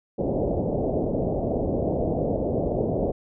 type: low-pass noise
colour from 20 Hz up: white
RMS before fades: -25 dBFS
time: 0.18-3.12 s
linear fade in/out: 10 ms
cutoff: 660 Hz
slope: 48 dB/octave
effects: none